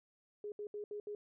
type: tone bursts at uneven times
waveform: sine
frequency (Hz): 415.3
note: G#4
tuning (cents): 0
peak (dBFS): -40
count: 5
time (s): 0.44-0.52 / 0.59-0.67 / 0.74-0.84 / 0.91-1 / 1.07-1.15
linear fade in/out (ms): 2
effects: none